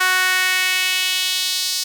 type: tone with high-pass filter sweep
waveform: sawtooth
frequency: 370 Hz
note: F#4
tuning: in tune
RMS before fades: -19 dBFS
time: 0-1.84 s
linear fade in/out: 10 ms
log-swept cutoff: 1400 to 4800 Hz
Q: 2.1
effects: none